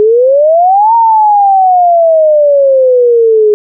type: exponential two-way sweep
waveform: sine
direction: up then down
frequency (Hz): 415.3 to 932.3 to 415.3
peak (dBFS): -3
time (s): 0-3.54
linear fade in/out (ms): 0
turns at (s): 0.95
effects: none